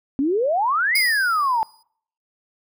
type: exponential two-way sweep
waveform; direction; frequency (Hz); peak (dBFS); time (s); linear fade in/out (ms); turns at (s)
sine; up then down; 260 to 2217 to 861; -17; 0.19-1.63; 0; 0.97
type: tone with exponential decay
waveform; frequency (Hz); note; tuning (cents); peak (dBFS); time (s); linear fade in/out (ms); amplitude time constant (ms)
sawtooth; 4940; D#8; -13; -15; 0.95-1.83; 5; 190
effects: noise-tail reverb RT60 0.6 s tail -25 dB re dry